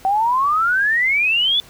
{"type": "exponential sweep", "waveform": "sine", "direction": "up", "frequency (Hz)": [756, 3520], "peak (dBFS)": -14, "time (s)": [0.05, 1.6], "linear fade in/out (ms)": 0, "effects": ["pink hiss -45 dBFS RMS until 1.69 s"]}